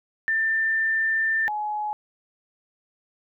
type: tone pair in turn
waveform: sine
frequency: 1787 / 843.4 Hz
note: A6 / G#5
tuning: +26 / +26 cents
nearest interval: octave + minor second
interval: 1300 cents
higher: first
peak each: -20 / -25 dBFS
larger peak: first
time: 0.28-1.48 / 1.48-1.93 s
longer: first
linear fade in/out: 0 ms
effects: none